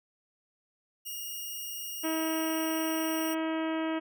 5% pulse tone, 2854 Hz, F7, 37 cents sharp, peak -27 dBFS, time 1.05-3.35 s, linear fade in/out 20 ms
harmonic tone, 320.4 Hz, E4, 49 cents flat, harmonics 1 / 2 / 3 / 4 / 5 / 6 / 7 / 8 / 9 / 10, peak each -30 / -36 / -40 / -42 / -44 / -46 / -47 / -48 / -49 / -50 dBFS, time 2.03-4 s, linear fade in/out 20 ms
effects none

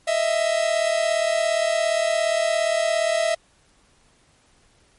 45% pulse tone pair together, 627.7 / 665 Hz, D#5 / E5, +15 / +15 cents, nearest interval minor second, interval 100 cents, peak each -23 / -21 dBFS, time 0.07-3.35 s, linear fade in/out 10 ms, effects pink hiss -59 dBFS RMS until 4.98 s + MP3 48 kbps

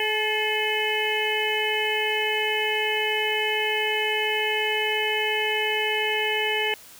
harmonic tone with a mistuned harmonic, 428.6 Hz, A4, 45 cents flat, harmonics 1 / 2 / 4 / 5 / 6 / 7, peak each -28 / -30 / -30 / -29 / -30 / -28 dBFS, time 0-6.74 s, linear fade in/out 2 ms, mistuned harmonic 4, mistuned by +24 cents, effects white hiss -47 dBFS RMS until 6.99 s

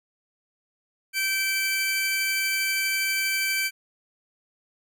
sawtooth tone pair together, 1550.8 / 2320 Hz, G6 / D7, -19 / -22 cents, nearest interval perfect fifth, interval 697 cents, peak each -26 / -21 dBFS, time 1.13-3.71 s, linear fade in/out 50 ms, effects none

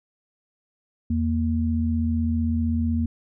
sine tone pair together, 82.94 / 233.1 Hz, E2 / A#3, +11 / 0 cents, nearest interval octave + tritone, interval 1789 cents, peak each -23 dBFS, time 1.1-3.06 s, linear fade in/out 5 ms, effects none

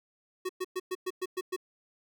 square tone bursts, 370 Hz, F#4, in tune, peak -31 dBFS, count 8, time 0.45-1.564 s, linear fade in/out 10 ms, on 43 ms, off 110 ms, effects none

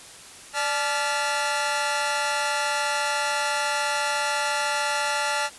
sawtooth tone cluster, 588 / 865 / 1386 / 1962 Hz, D5 / A5 / F6 / B6, +2 / -30 / -14 / -12 cents, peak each -27 / -23 / -24 / -29 dBFS, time 0.53-5.5 s, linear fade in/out 50 ms, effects white hiss -44 dBFS RMS until 5.58 s + resampled to 24000 Hz

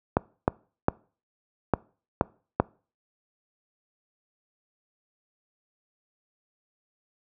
clicks, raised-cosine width 1 ms, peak -5 dBFS, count 6, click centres 0.169 / 0.479 / 0.884 / 1.737 / 2.211 / 2.6 s, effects noise-tail reverb RT60 0.4 s tail -24 dB re dry + high-pass 60 Hz 12 dB/octave

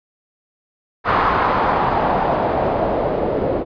white noise with low-pass filter sweep, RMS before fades -18 dBFS, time 1.04-3.65 s, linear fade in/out 50 ms, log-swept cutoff 1200 to 490 Hz, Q 2.2, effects resampled to 11025 Hz

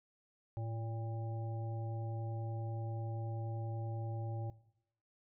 harmonic tone with a mistuned harmonic, 114.2 Hz, A#2, 35 cents flat, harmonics 1 / 3 / 5 / 7, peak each -37 / -51 / -51 / -51 dBFS, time 0.57-4.5 s, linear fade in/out 0 ms, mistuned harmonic 1, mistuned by -50 cents, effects noise-tail reverb RT60 0.8 s tail -19 dB re dry

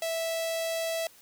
sawtooth tone with notch filter, 657 Hz, E5, 6 cents flat, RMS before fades -31 dBFS, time 0.02-1.07 s, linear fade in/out 2 ms, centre 1400 Hz, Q 1.3, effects white hiss -56 dBFS RMS until 1.21 s

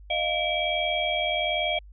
sine tone cluster, 617 / 698 / 2315 / 3268 Hz, D#5 / F5 / D7 / G#7, -15 / -1 / -25 / -29 cents, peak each -29 dBFS, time 0.1-1.79 s, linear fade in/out 5 ms, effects added 50 Hz sine -44 dBFS peak until 1.92 s

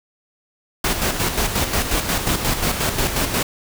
pink noise with tremolo, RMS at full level -19 dBFS, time 0.84-3.43 s, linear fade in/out 5 ms, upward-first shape square, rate 5.6 Hz, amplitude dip 50%, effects none

